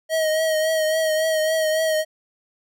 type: tone with vibrato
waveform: square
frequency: 632 Hz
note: D#5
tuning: 27 cents sharp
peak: -19 dBFS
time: 0.09-2.05 s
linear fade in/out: 50 ms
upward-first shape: triangle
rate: 3.6 Hz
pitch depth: 39 cents each way
effects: none